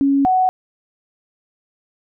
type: tone pair in turn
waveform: sine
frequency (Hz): 277.2 / 744.1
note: C#4 / F#5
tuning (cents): 0 / +10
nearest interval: octave + perfect fourth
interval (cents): 1710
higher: second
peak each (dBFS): -12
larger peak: neither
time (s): 0.01-0.25 / 0.25-0.49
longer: neither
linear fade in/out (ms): 0
effects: none